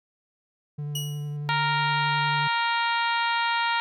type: tone with vibrato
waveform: triangle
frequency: 146.83 Hz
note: D3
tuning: in tune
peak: -27 dBFS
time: 0.78-2.48 s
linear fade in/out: 10 ms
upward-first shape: triangle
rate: 11 Hz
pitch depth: 16 cents each way
type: tone with exponential decay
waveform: sawtooth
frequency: 2910 Hz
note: F#7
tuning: 29 cents flat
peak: -24 dBFS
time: 0.95-1.37 s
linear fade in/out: 5 ms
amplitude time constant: 91 ms
type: harmonic tone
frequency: 466.2 Hz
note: A#4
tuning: in tune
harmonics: 2 / 3 / 4 / 5 / 6 / 7 / 8 / 9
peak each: -25 / -29 / -31 / -33 / -35 / -36 / -37 / -38 dBFS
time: 1.49-3.8 s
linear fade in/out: 0 ms
effects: none